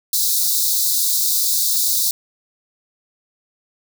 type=high-pass noise; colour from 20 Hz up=white; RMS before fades=-18 dBFS; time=0.13-2.11 s; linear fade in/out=2 ms; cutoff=3700 Hz; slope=96 dB/octave; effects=none